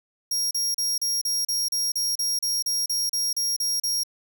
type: tone bursts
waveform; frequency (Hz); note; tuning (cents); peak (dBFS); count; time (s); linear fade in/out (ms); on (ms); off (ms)
sawtooth; 5600; F8; +4; -20; 16; 0.31-4.035; 5; 200; 35
effects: none